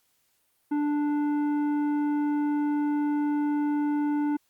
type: tone with tanh clipping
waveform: triangle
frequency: 294 Hz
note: D4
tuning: 2 cents sharp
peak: -25 dBFS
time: 0.71-4.37 s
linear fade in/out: 10 ms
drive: 14 dB
effects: white hiss -70 dBFS RMS until 4.49 s + Opus 48 kbps